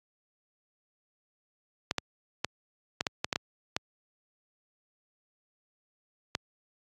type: clicks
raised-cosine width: 0.2 ms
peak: -10 dBFS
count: 10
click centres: 1.911 / 1.983 / 2.446 / 3.009 / 3.068 / 3.245 / 3.328 / 3.359 / 3.765 / 6.351 s
effects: high-pass 80 Hz 12 dB/octave + AAC 48 kbps